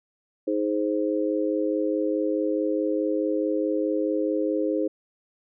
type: harmonic tone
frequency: 104.7 Hz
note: G#2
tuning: 15 cents sharp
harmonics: 3 / 4 / 5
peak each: -25 / -28 / -27 dBFS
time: 0.47-4.88 s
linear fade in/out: 10 ms
effects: none